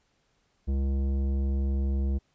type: tone with tanh clipping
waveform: triangle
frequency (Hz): 68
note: C#2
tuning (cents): -33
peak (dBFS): -26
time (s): 0.67-2.19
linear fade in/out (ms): 20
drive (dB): 17
effects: pink hiss -71 dBFS RMS until 2.34 s + resampled to 16000 Hz